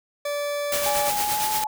40% pulse tone, 580 Hz, D5, 22 cents flat, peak -24 dBFS, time 0.25-1.1 s, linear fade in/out 5 ms
white noise with tremolo, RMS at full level -25 dBFS, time 0.72-1.64 s, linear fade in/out 2 ms, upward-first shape sine, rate 8.7 Hz, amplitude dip 45%
sine tone with pitch glide, 830.6 to 856.4 Hz, G#5 to A5, 0 to -47 cents, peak -24 dBFS, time 0.86-1.67 s, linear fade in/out 2 ms, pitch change +53 cents, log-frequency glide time 1.24-1.48 s
effects none

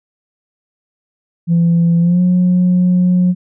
sine tone with pitch glide, 169.3 to 180.41 Hz, E3 to F#3, +46 to -43 cents, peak -7 dBFS, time 1.47-3.35 s, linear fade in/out 50 ms, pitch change +111 cents, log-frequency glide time 2-2.21 s, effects tanh soft clip ceiling -6 dBFS

